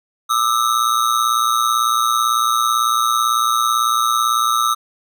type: ring-modulated tone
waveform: square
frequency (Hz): 1253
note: D#6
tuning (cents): +12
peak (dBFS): -12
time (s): 0.29-4.75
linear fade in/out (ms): 20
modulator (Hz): 59
effects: none